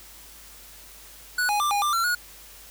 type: tone with pitch steps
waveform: square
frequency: 1474 / 829 / 1183 / 816 / 1187 / 1359 / 1448 Hz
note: F#6 / G#5 / D6 / G#5 / D6 / F6 / F#6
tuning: -7 / -3 / +12 / -31 / +18 / -48 / -38 cents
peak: -22 dBFS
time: 1.38-2.15 s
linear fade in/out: 5 ms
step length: 110 ms
effects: added 50 Hz sine -53 dBFS peak until 2.7 s + white hiss -47 dBFS RMS until 2.7 s